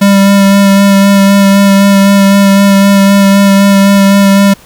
square tone with vibrato, 197.9 Hz, G3, 17 cents sharp, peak -3 dBFS, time 0.01-4.54 s, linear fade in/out 10 ms, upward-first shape sine, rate 3.9 Hz, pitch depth 15 cents each way, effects pink hiss -38 dBFS RMS until 4.65 s

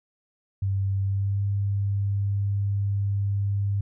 sine tone with pitch glide, 97.6 to 100.05 Hz, G2 to G2, -7 to +36 cents, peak -22 dBFS, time 0.62-3.81 s, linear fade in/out 5 ms, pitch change +43 cents, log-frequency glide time 1.02-1.43 s, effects none

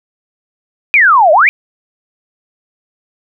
sine exponential two-way sweep, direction down then up, 2489 to 584 to 2489 Hz, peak -4 dBFS, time 0.94-1.49 s, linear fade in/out 0 ms, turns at 1.32 s, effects none

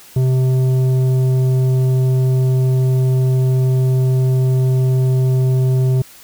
triangle tone with tanh clipping, 129.5 Hz, C3, 17 cents flat, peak -13 dBFS, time 0.16-6.02 s, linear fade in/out 5 ms, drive 13 dB, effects white hiss -42 dBFS RMS until 6.23 s

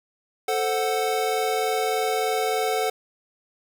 square chord, F# diminished, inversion first, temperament equal, 440 / 523.3 / 740 Hz, A4 / C5 / F#5, 0 / 0 / 0 cents, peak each -26 / -31 / -26 dBFS, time 0.48-2.9 s, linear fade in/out 5 ms, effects 9-bit

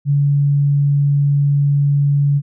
sine tone, 142.6 Hz, C#3, 49 cents sharp, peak -11 dBFS, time 0.05-2.42 s, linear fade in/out 50 ms, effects none

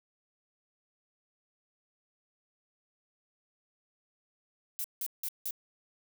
violet noise bursts, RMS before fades -35 dBFS, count 4, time 4.79-5.508 s, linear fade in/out 0 ms, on 52 ms, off 170 ms, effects none

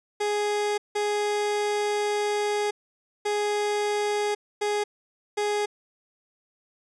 30% pulse tone bursts at uneven times, 415.3 Hz, G#4, in tune, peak -21 dBFS, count 5, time 0.2-0.78 / 0.95-2.71 / 3.25-4.35 / 4.61-4.84 / 5.37-5.66 s, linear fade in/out 10 ms, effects resampled to 22050 Hz

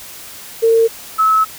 sine tone pair in turn, 454.4 / 1295.7 Hz, A#4 / E6, -44 / -30 cents, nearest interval octave + tritone, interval 1814 cents, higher second, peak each -8 / -9 dBFS, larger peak first, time 0.62-0.88 / 1.18-1.45 s, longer second, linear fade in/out 20 ms, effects white hiss -34 dBFS RMS until 1.58 s

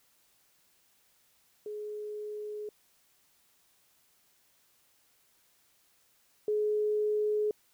sine tone pair in turn, 421.1 / 422.6 Hz, G#4 / G#4, +24 / +30 cents, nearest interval unison, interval 6 cents, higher second, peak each -36 / -26 dBFS, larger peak second, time 1.66-2.69 / 6.48-7.51 s, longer neither, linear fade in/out 2 ms, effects white hiss -68 dBFS RMS until 7.73 s

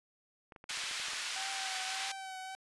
clicks, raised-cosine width 0.5 ms, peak -36 dBFS, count 10, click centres 0.522 / 0.562 / 0.641 / 0.708 / 0.775 / 0.838 / 0.912 / 0.999 / 1.084 / 1.134 s
pink band-pass noise, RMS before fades -39 dBFS, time 0.69-2.12 s, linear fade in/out 5 ms, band 1800 to 6700 Hz, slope 12 dB/octave
sawtooth tone with vibrato, 766 Hz, G5, 40 cents flat, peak -38 dBFS, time 1.36-2.55 s, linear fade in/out 0 ms, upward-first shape triangle, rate 1.7 Hz, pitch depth 36 cents each way
effects resampled to 24000 Hz

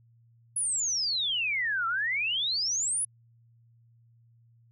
sine exponential two-way sweep, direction down then up, 10550 to 1318.5 to 10550 Hz, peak -26 dBFS, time 0.56-3.05 s, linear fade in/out 5 ms, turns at 1.87 s, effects added 116 Hz sine -58 dBFS peak until 4.71 s

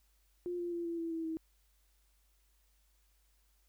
sine tone with pitch steps, 353.3 / 347.8 / 342.5 / 337.2 / 331.9 / 326.8 / 321.7 Hz, F4 / F4 / F4 / E4 / E4 / E4 / E4, +20 / -7 / -34 / +39 / +12 / -15 / -42 cents, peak -35 dBFS, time 0.46-1.37 s, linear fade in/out 0 ms, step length 130 ms, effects added 50 Hz sine -69 dBFS peak until 3.68 s + white hiss -75 dBFS RMS until 3.68 s

